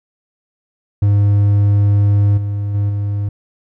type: tone with level steps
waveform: triangle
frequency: 101.8 Hz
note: G#2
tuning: 34 cents flat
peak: -7 / -15 / -11 / -14 dBFS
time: 1.02-3.29 s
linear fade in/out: 5 ms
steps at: 2.37 / 2.74 / 2.89 s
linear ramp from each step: 10 ms
effects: none